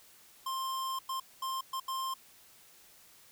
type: tone bursts at uneven times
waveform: square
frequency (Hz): 1054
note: C6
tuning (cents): +12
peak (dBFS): -34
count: 5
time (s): 0.46-0.99 / 1.09-1.2 / 1.42-1.61 / 1.73-1.8 / 1.88-2.14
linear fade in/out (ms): 5
effects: white hiss -59 dBFS RMS until 3.31 s